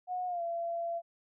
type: tone with pitch glide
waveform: sine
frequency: 728 to 679.2 Hz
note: F#5 to F5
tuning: -28 to -48 cents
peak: -32 dBFS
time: 0.07-1.02 s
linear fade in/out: 50 ms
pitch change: -120 cents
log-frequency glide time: 0.27-0.42 s
effects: none